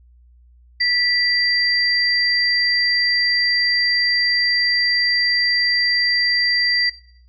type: tone pair together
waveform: sine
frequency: 1963 / 4720 Hz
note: B6 / D8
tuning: -11 / +8 cents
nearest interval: octave + minor third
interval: 1519 cents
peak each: -18 dBFS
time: 0.8-6.9 s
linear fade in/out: 10 ms
effects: noise-tail reverb RT60 0.6 s tail -18 dB re dry + added 60 Hz sine -47 dBFS peak until 7.28 s